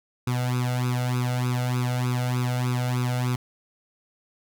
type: tone with flanger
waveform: sawtooth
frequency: 124.5 Hz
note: B2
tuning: 14 cents sharp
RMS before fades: -25 dBFS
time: 0.27-3.36 s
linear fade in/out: 5 ms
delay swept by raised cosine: 0.79 to 1.45 ms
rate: 3.3 Hz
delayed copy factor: +0.9
effects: none